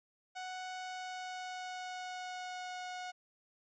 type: tone with pitch glide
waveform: sawtooth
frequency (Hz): 740 to 729.8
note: F#5 to F#5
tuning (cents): 0 to -24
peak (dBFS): -37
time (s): 0.35-3.12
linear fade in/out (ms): 20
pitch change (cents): -24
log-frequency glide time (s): 0.74-2.86
effects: resampled to 16000 Hz